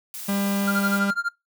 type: noise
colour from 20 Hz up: blue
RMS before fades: -35 dBFS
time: 0.14-0.99 s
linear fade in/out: 0 ms
type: tone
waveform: 45% pulse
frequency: 199.4 Hz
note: G3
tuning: 30 cents sharp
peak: -22 dBFS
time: 0.28-1.11 s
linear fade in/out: 10 ms
type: tone with tremolo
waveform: triangle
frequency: 1396.9 Hz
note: F6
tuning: in tune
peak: -18 dBFS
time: 0.67-1.29 s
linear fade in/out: 10 ms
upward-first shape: sine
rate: 12 Hz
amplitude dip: 100%
effects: noise-tail reverb RT60 0.2 s tail -24 dB re dry